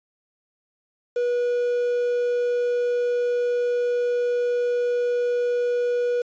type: tone with quantisation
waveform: triangle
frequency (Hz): 485.5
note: B4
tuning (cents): -30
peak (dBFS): -18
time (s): 1.16-6.22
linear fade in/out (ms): 5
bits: 7
effects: resampled to 16000 Hz